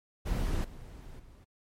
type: noise with level steps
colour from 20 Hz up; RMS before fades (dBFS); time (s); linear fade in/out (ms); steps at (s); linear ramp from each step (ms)
brown; -30 / -46 / -53; 0.25-1.45; 20; 0.64 / 1.19; 5
effects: MP3 64 kbps